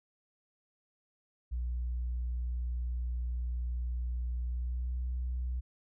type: tone with pitch glide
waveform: sine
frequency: 60.5 to 62.09 Hz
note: B1 to B1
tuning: -35 to +10 cents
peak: -30 dBFS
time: 1.51-5.61 s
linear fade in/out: 20 ms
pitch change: +45 cents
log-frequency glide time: 4.48-4.97 s
effects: tanh soft clip ceiling -29 dBFS